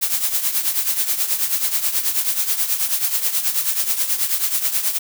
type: noise with tremolo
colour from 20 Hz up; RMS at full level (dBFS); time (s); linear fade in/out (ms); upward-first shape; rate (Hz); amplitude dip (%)
blue; -17; 0.01-4.99; 20; triangle; 9.3; 75
effects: none